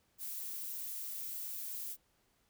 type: noise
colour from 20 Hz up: violet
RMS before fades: -42 dBFS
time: 0.18-1.97 s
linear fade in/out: 50 ms
effects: pink hiss -74 dBFS RMS until 2.49 s